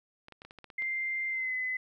clicks, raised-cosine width 0.3 ms, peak -32 dBFS, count 9, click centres 0.284 / 0.323 / 0.419 / 0.45 / 0.509 / 0.587 / 0.643 / 0.702 / 0.822 s
sine tone with pitch glide, 2093 to 2023 Hz, C7 to B6, 0 to +41 cents, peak -30 dBFS, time 0.78-1.77 s, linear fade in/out 5 ms, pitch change -59 cents, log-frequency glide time 1.29-1.55 s
effects 12-bit

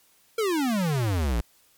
square exponential sweep, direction down, 466.2 to 52.8 Hz, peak -23 dBFS, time 0.38-1.41 s, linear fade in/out 5 ms, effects white hiss -61 dBFS RMS until 1.77 s + MP3 96 kbps

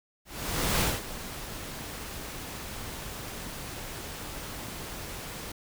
pink noise with ADSR envelope, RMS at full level -25 dBFS, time 0.25-5.52 s, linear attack 560 ms, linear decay 200 ms, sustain -14 dB, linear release 5 ms, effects none

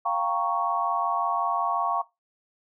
sine chord, G half-diminished seventh, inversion third, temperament equal, 698.5 / 784 / 932.3 / 1108.7 Hz, F5 / G5 / Bb5 / Db6, 0 / 0 / 0 / 0 cents, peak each -29 / -31 / -30 / -26 dBFS, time 0.05-2.02 s, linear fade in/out 10 ms, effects noise-tail reverb RT60 0.2 s tail -18 dB re dry

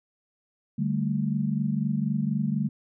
sine chord, D suspended fourth, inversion none, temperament equal with one note detuned, 148.37 / 196 / 220 Hz, D3 / G3 / A3, +18 / 0 / 0 cents, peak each -28 dBFS, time 0.78-2.69 s, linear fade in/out 10 ms, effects none

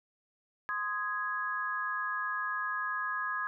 sine chord, Ab major, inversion first, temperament just, 1038.3 / 1245.9 / 1661.2 Hz, C6 / Eb6 / Ab6, -14 / +2 / 0 cents, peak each -38 / -36 / -34 dBFS, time 0.69-3.47 s, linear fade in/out 0 ms, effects none

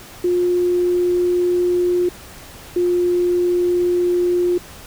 sine tone pair in turn, 355.4 / 354 Hz, F4 / F4, +30 / +23 cents, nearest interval unison, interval 7 cents, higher first, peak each -14 / -14 dBFS, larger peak neither, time 0.24-2.09 / 2.76-4.58 s, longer first, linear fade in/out 5 ms, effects pink hiss -39 dBFS RMS until 4.86 s

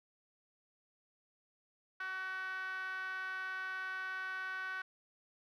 5% pulse tone with band-pass filter, 376.4 Hz, F#4, 30 cents sharp, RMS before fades -41 dBFS, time 2-4.82 s, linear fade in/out 5 ms, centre 1400 Hz, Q 8.4, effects none

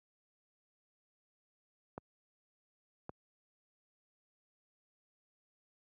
clicks, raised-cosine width 1 ms, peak -28 dBFS, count 2, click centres 1.979 / 3.094 s, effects high-pass 80 Hz 12 dB/octave

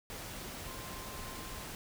sine tone in noise, 1046.5 Hz, C6, in tune, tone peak -51 dBFS, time 0.66-1.64 s, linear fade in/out 0 ms, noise pink, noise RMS -44 dBFS, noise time 0.1-1.75 s, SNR -10 dB, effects none

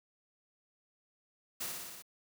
white noise with echo, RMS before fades -38 dBFS, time 1.6-1.67 s, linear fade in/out 10 ms, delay 59 ms, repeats 6, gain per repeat -2 dB, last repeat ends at 2.024 s, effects none

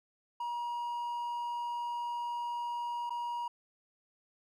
triangle tone with dropouts, 954 Hz, A#5, 40 cents sharp, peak -32 dBFS, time 0.4-3.48 s, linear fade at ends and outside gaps 5 ms, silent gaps 3.096-3.104 s, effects none

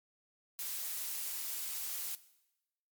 blue noise, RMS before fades -39 dBFS, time 0.59-2.15 s, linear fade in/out 0 ms, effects noise-tail reverb RT60 0.9 s tail -17 dB re dry + MP3 96 kbps

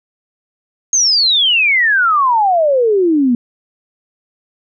sine exponential sweep, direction down, 6530 to 233.1 Hz, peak -9 dBFS, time 0.93-3.35 s, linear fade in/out 2 ms, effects none

